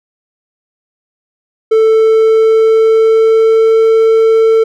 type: tone with pitch glide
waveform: triangle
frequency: 442.2 to 447.1 Hz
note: A4 to A4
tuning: +9 to +28 cents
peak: -3 dBFS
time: 1.71-4.64 s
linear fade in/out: 10 ms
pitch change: +19 cents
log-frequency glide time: 1.86-3.81 s
effects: none